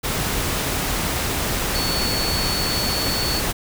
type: tone in noise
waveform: sine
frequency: 4435 Hz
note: C#8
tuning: in tune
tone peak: -24 dBFS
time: 1.74-3.41 s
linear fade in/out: 20 ms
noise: pink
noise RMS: -23 dBFS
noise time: 0.03-3.53 s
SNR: -4 dB
effects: none